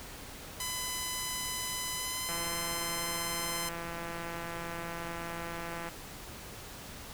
5% pulse tone with pitch glide, 1007 to 1031.7 Hz, B5 to C6, +33 to -25 cents, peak -22 dBFS, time 0.6-3.69 s, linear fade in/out 2 ms, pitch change +42 cents, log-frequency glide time 1.95-2.48 s
click train, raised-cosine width 0.5 ms, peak -25 dBFS, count 609, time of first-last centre 2.29-5.888 s, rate 169 Hz
effects pink hiss -46 dBFS RMS until 7.13 s

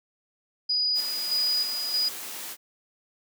sine tone with tremolo, 4932 Hz, D#8, 16 cents flat, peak -22 dBFS, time 0.69-2.09 s, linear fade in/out 10 ms, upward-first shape square, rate 1.6 Hz, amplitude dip 50%
white high-pass noise, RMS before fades -37 dBFS, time 0.94-2.57 s, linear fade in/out 50 ms, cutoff 210 Hz, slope 12 dB/octave
effects none

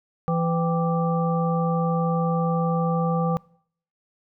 harmonic tone with a mistuned harmonic, 167.5 Hz, E3, 28 cents sharp, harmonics 1 / 3 / 5 / 7, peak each -22 / -27 / -29 / -30 dBFS, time 0.28-3.37 s, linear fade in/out 0 ms, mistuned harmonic 5, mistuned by -110 cents, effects noise-tail reverb RT60 0.6 s tail -24 dB re dry

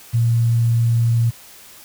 sine tone with quantisation, 116.54 Hz, A#2, in tune, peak -13 dBFS, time 0.13-1.31 s, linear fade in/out 20 ms, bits 7, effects white hiss -43 dBFS RMS until 1.84 s

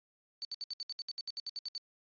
sine tone bursts, 4526 Hz, C#8, 35 cents sharp, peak -36 dBFS, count 15, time 0.42-1.779 s, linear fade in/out 0 ms, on 29 ms, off 66 ms, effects resampled to 11025 Hz

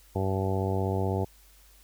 harmonic tone, 96 Hz, G2, 36 cents flat, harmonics 1 / 2 / 3 / 4 / 5 / 6 / 7 / 8 / 9, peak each -28 / -34 / -37 / -33 / -35 / -41 / -37 / -40 / -38 dBFS, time 0.15-1.25 s, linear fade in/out 10 ms, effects added 50 Hz sine -56 dBFS peak until 1.83 s + white hiss -59 dBFS RMS until 1.83 s

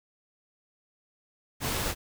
pink noise, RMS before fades -30 dBFS, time 1.6-1.95 s, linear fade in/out 50 ms, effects none

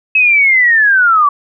sine linear sweep, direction down, 2582 to 1125 Hz, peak -6 dBFS, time 0.15-1.29 s, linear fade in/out 5 ms, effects none

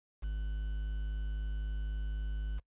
triangle tone with quantisation, 51.91 Hz, G#1, in tune, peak -31 dBFS, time 0.22-2.6 s, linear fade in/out 20 ms, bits 9, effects noise-tail reverb RT60 0.1 s tail -22 dB re dry + resampled to 8000 Hz

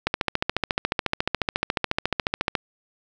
click train, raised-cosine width 0.3 ms, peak -5 dBFS, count 36, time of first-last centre 0.07-2.552 s, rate 14.1 Hz, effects none

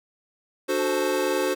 square chord, D dominant seventh, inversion none, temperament equal with one note detuned, 296.9 / 370 / 440 / 523.3 Hz, D4 / F#4 / A4 / C5, +19 / 0 / 0 / 0 cents, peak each -31 / -27 / -31 / -27 dBFS, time 0.68-1.55 s, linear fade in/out 20 ms
sine tone with vibrato, 867 Hz, A5, 26 cents flat, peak -34 dBFS, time 0.77-1.49 s, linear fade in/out 20 ms, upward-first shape sine, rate 5.9 Hz, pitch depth 11 cents each way
effects none

